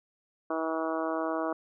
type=harmonic tone; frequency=161.1 Hz; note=E3; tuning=39 cents flat; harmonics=2 / 3 / 4 / 5 / 6 / 7 / 8 / 9; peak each=-33 / -37 / -33 / -40 / -40 / -37 / -41 / -43 dBFS; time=0.5-1.53 s; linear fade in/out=5 ms; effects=none